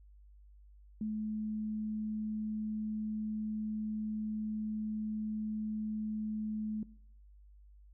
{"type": "tone", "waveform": "sine", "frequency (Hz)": 215.1, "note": "A3", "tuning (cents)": -39, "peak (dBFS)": -33, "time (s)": [1.01, 6.83], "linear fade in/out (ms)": 2, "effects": ["noise-tail reverb RT60 0.6 s tail -20 dB re dry", "added 50 Hz sine -55 dBFS peak until 7.93 s"]}